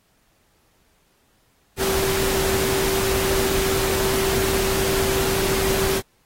sine tone in noise, 386.1 Hz, G4, 26 cents flat, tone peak -22 dBFS, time 1.77-6.02 s, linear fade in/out 50 ms, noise pink, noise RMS -24 dBFS, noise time 1.77-6.02 s, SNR -1 dB, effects pink hiss -63 dBFS RMS until 6.25 s + AAC 48 kbps

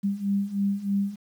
sine beating tone pair, 197.4 / 200.6 Hz, G3 / G3, +12 / +40 cents, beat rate 3.2 Hz, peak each -28 / -25 dBFS, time 0.03-1.16 s, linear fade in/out 20 ms, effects 9-bit

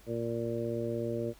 harmonic tone, 116.54 Hz, A#2, in tune, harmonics 1 / 2 / 3 / 4 / 5, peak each -38 / -38 / -36 / -37 / -38 dBFS, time 0.06-1.34 s, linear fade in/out 50 ms, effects added 50 Hz sine -58 dBFS peak until 1.39 s + pink hiss -59 dBFS RMS until 1.39 s

